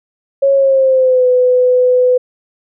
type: tone with pitch glide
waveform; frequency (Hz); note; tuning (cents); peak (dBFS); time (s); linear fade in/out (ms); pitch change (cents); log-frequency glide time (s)
sine; 550 to 501.4; C#5 to B4; -14 to +26; -7; 0.42-2.18; 10; -160; 0.54-1.27
effects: none